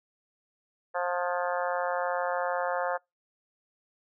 harmonic tone with a mistuned harmonic, 177.4 Hz, F3, 27 cents sharp, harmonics 3 / 4 / 5 / 6 / 7 / 8 / 9 / 10, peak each -31 / -33 / -35 / -37 / -38 / -39 / -40 / -41 dBFS, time 0.94-2.98 s, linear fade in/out 20 ms, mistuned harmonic 10, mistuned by -41 cents, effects noise-tail reverb RT60 0.2 s tail -26 dB re dry

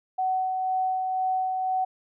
sine tone with tremolo, 750 Hz, F#5, 23 cents sharp, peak -22 dBFS, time 0.18-1.85 s, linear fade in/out 10 ms, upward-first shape sine, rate 2 Hz, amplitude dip 30%, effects none

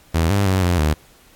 sawtooth tone with pitch steps, 82.1 / 100.1 / 94.4 / 88.4 / 76.3 Hz, E2 / G2 / F#2 / F2 / D#2, -6 / +37 / +35 / +22 / -33 cents, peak -11 dBFS, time 0.14-0.94 s, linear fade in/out 10 ms, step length 160 ms, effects pink hiss -51 dBFS RMS until 1.35 s + AAC 64 kbps

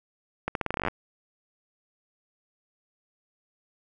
accelerating click train, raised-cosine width 0.5 ms, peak -12 dBFS, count 14, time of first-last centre 0.48-0.883 s, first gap 72 ms, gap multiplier 0.84, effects none

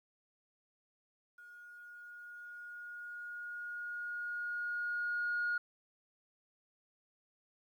sine tone with level ramp, 1436 Hz, F6, 48 cents sharp, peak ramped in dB -52 to -30 dBFS, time 1.38-5.58 s, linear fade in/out 5 ms, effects tanh soft clip ceiling -28 dBFS + 12-bit

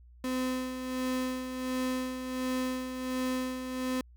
35% pulse tone with tremolo, 256.2 Hz, C4, 36 cents flat, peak -27 dBFS, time 0.24-4.01 s, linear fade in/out 2 ms, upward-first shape sine, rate 1.4 Hz, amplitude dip 55%, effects added 60 Hz sine -52 dBFS peak until 4.16 s

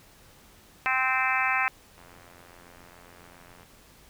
harmonic tone, 260 Hz, C4, 11 cents flat, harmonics 3 / 4 / 5 / 6 / 7 / 8 / 9 / 10, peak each -31 / -31 / -31 / -31 / -31 / -31 / -31 / -31 dBFS, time 0.86-1.68 s, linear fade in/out 0 ms
click train, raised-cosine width 0.5 ms, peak -36 dBFS, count 145, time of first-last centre 1.98-3.631 s, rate 87.2 Hz
effects pink hiss -55 dBFS RMS until 4.09 s

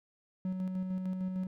triangle tone with tremolo, 186 Hz, F#3, 9 cents sharp, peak -29 dBFS, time 0.45-1.47 s, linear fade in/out 2 ms, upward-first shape square, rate 6.6 Hz, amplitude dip 35%, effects none

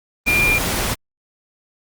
sine tone in noise, 2400 Hz, D7, 37 cents sharp, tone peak -14 dBFS, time 0.26-0.59 s, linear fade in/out 20 ms, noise pink, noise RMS -21 dBFS, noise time 0.26-0.95 s, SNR +4 dB, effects Opus 24 kbps

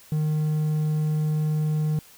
triangle tone, 153.5 Hz, D#3, 23 cents flat, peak -19 dBFS, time 0.12-1.99 s, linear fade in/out 2 ms, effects white hiss -51 dBFS RMS until 2.17 s

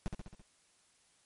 brown noise with echo, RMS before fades -34 dBFS, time 0.06-0.08 s, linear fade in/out 0 ms, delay 67 ms, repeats 5, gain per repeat -4 dB, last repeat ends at 0.415 s, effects white hiss -69 dBFS RMS until 1.25 s + MP3 48 kbps

